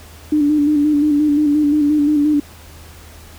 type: tone with vibrato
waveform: sine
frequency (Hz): 296.1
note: D4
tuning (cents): +14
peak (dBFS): -11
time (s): 0.32-2.4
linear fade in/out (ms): 5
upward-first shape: square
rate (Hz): 5.7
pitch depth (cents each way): 37
effects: added 79 Hz sine -40 dBFS peak until 3.38 s + pink hiss -42 dBFS RMS until 3.38 s